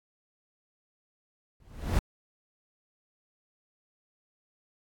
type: noise with exponential growth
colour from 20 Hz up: brown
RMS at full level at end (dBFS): -21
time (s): 1.6-1.99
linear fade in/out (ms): 2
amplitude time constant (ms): 84
effects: AAC 64 kbps

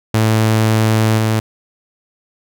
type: tone with level steps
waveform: sawtooth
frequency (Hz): 110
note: A2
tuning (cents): 0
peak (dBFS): -7 / -9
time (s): 0.14-1.4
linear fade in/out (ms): 5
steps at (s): 1.17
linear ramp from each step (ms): 20
effects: none

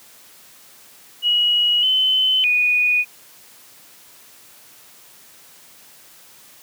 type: tone with pitch steps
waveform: sine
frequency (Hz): 2908 / 3046 / 2469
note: F#7 / F#7 / D#7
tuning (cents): -31 / +50 / -14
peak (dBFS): -14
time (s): 1.22-3.05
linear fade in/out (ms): 50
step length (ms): 610
effects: white hiss -47 dBFS RMS until 6.62 s + high-pass 100 Hz 12 dB/octave

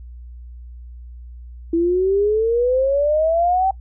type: exponential sweep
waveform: sine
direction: up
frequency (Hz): 329.6 to 779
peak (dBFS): -14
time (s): 1.73-3.71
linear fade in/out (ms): 5
effects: noise-tail reverb RT60 0.1 s tail -22 dB re dry + added 60 Hz sine -34 dBFS peak until 3.8 s

